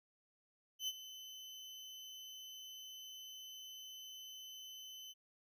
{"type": "tone with ADSR envelope", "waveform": "35% pulse", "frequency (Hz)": 3038, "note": "F#7", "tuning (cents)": 45, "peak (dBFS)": -34, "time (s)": [0.79, 5.14], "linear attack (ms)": 88, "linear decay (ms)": 42, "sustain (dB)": -14, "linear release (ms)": 31, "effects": ["resampled to 32000 Hz"]}